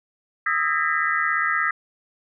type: tone cluster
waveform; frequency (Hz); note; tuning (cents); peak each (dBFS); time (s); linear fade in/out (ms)
sine; 1243 / 1320 / 1623 / 1830 / 1985; D#6 / E6 / G#6 / A#6 / B6; -2 / +2 / -40 / -32 / +8; -26; 0.46-1.71; 5
effects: none